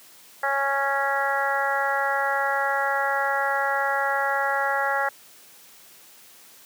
harmonic tone, 276.5 Hz, C#4, 4 cents flat, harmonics 2 / 3 / 4 / 5 / 6 / 7, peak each -29 / -26 / -32 / -28 / -28 / -30 dBFS, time 0.43-5.09 s, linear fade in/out 5 ms, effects white hiss -50 dBFS RMS until 6.65 s + high-pass 150 Hz 12 dB/octave

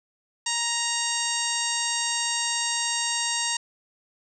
harmonic tone with a mistuned harmonic, 937 Hz, A#5, 9 cents sharp, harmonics 1 / 2 / 3 / 4 / 5 / 6 / 7 / 8 / 9, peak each -33 / -33 / -33 / -33 / -33 / -33 / -33 / -33 / -33 dBFS, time 0.46-3.57 s, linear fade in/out 5 ms, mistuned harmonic 5, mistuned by -28 cents, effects none

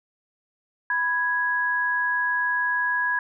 sine tone pair together, 987.8 / 1661.3 Hz, B5 / G#6, 0 / 0 cents, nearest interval major sixth, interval 900 cents, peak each -27 / -22 dBFS, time 0.9-3.19 s, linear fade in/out 2 ms, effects none

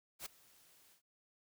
white noise with ADSR envelope, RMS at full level -43 dBFS, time 0.19-1.02 s, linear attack 68 ms, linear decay 9 ms, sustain -23 dB, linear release 94 ms, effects none

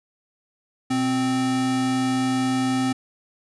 square tone pair together, 123.47 / 260 Hz, B2 / C4, 0 / -11 cents, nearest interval octave + minor second, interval 1289 cents, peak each -32 / -21 dBFS, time 0.9-2.93 s, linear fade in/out 10 ms, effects resampled to 24000 Hz

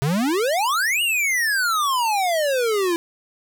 square exponential two-way sweep, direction up then down, 130.8 to 2915 to 331.2 Hz, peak -19 dBFS, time 0.02-2.96 s, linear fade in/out 0 ms, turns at 1.02 s, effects none

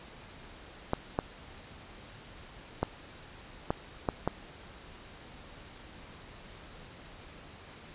clicks, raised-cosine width 1 ms, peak -13 dBFS, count 6, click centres 0.934 / 1.189 / 2.83 / 3.705 / 4.088 / 4.276 s, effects pink hiss -50 dBFS RMS until 7.94 s + resampled to 8000 Hz

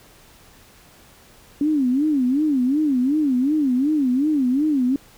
sine tone with vibrato, 277.2 Hz, C#4, in tune, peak -16 dBFS, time 1.61-4.96 s, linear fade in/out 2 ms, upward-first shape sine, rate 2.7 Hz, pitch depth 200 cents each way, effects pink hiss -50 dBFS RMS until 5.17 s

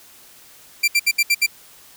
sawtooth tone bursts, 2357 Hz, D7, 6 cents sharp, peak -10 dBFS, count 6, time 0.83-1.465 s, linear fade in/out 10 ms, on 50 ms, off 67 ms, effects white hiss -47 dBFS RMS until 1.96 s

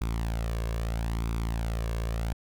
sawtooth tone with flanger, 56.5 Hz, A1, 47 cents sharp, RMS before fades -30 dBFS, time 0.01-2.33 s, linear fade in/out 5 ms, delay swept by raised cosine 0.83 to 1.83 ms, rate 0.77 Hz, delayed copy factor +0.55, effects none

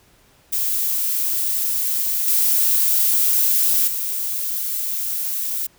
violet noise with level steps, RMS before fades -21 / -17 / -24 dBFS, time 0.52-5.67 s, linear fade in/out 10 ms, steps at 2.27 / 3.87 s, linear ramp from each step 10 ms, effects pink hiss -55 dBFS RMS until 5.78 s

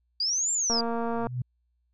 sine linear two-way sweep, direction up then down, 4700 to 7440 to 4700 Hz, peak -24 dBFS, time 0.2-0.81 s, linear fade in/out 5 ms, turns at 0.52 s
click train, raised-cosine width 1 ms, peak -18 dBFS, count 133, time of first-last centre 0.7-1.269 s, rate 232 Hz
sine tone with exponential growth, 124.7 Hz, B2, 17 cents sharp, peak -24 dBFS, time 1-1.42 s, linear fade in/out 5 ms, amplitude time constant 90 ms
effects added 60 Hz sine -69 dBFS peak until 1.93 s

